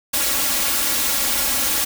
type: noise with comb filter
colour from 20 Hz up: white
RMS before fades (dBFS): -20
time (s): 0.13-1.85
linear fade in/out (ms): 10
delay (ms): 3.6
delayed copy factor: +0.8
effects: none